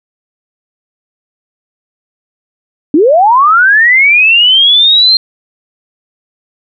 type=linear sweep; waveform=sine; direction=up; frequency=273.2 to 4207 Hz; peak=-3 dBFS; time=2.94-5.17 s; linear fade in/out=2 ms; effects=none